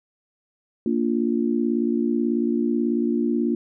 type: chord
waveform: sine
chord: Bb major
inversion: none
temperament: just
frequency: 233.1 / 291.4 / 349.6 Hz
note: Bb3 / D4 / F4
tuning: 0 / -13 / +2 cents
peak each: -22 / -25 / -25 dBFS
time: 0.86-3.55 s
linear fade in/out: 2 ms
effects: none